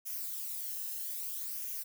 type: noise with flanger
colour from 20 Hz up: violet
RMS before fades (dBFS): -39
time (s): 0.05-1.84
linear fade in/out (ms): 20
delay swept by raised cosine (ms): 0.24 to 0.89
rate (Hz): 0.62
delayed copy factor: -0.5
effects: none